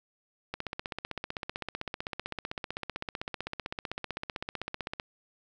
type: click train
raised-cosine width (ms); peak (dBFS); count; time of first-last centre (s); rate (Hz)
0.3; -18; 71; 0.54-4.999; 15.7
effects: none